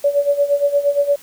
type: tone with tremolo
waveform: sine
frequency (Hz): 571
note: D5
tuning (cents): -49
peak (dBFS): -10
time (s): 0.04-1.16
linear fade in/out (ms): 5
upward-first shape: sine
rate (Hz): 8.6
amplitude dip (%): 80
effects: white hiss -44 dBFS RMS until 1.22 s